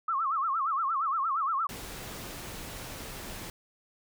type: tone with vibrato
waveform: sine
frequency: 1200 Hz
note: D6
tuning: 37 cents sharp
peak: -26 dBFS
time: 0.08-1.67 s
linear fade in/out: 5 ms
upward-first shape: sine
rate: 8.6 Hz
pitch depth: 210 cents each way
type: noise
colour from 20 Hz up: pink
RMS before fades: -41 dBFS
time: 1.69-3.5 s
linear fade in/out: 2 ms
effects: none